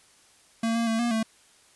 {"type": "tone with pitch steps", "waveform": "square", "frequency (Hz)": [227.4, 231.4, 224.9, 237.5, 222.3], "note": ["A#3", "A#3", "A3", "A#3", "A3"], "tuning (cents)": [-43, -13, 38, 33, 18], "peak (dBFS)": -24, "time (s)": [0.63, 1.23], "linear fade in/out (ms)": 5, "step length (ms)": 120, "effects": ["white hiss -58 dBFS RMS until 1.75 s", "resampled to 24000 Hz"]}